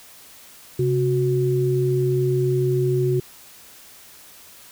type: tone pair together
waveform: sine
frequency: 133.36 / 367.1 Hz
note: C3 / F#4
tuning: +33 / -14 cents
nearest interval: octave + tritone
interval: 1753 cents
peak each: -20 dBFS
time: 0.79-3.2 s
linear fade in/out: 5 ms
effects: white hiss -46 dBFS RMS until 4.71 s